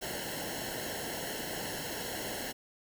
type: noise with comb filter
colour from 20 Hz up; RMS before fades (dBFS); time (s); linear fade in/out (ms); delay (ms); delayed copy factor
pink; -38; 0.01-2.53; 20; 0.83; -0.85
effects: none